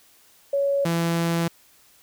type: tone pair in turn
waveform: sine / sawtooth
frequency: 559 / 167.98 Hz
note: C#5 / E3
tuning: +14 / +33 cents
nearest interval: octave + major sixth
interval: 2081 cents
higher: first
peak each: -19 / -17 dBFS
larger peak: second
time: 0.53-0.85 / 0.85-1.48 s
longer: second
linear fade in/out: 5 ms
effects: white hiss -56 dBFS RMS until 2.02 s